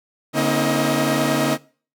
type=tone cluster; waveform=sawtooth; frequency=145 / 235.4 / 267.9 / 319.8 / 630 Hz; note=D3 / A#3 / C4 / D#4 / D#5; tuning=-22 / +17 / +41 / +48 / +21 cents; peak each=-20 dBFS; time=0.33-1.58 s; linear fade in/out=50 ms; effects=noise-tail reverb RT60 0.4 s tail -21 dB re dry